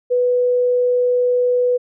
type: tone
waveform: sine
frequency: 493.9 Hz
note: B4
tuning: in tune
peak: -13 dBFS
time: 0.1-1.78 s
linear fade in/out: 20 ms
effects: none